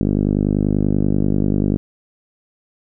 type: tone with low-pass filter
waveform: 5% pulse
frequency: 50.3 Hz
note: G1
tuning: 45 cents sharp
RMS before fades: -17 dBFS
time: 0.01-1.77 s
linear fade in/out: 0 ms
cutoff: 250 Hz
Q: 1.4
effects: none